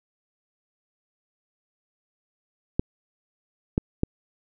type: clicks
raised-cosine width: 3 ms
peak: -8 dBFS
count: 3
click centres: 2.795 / 3.779 / 4.034 s
effects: none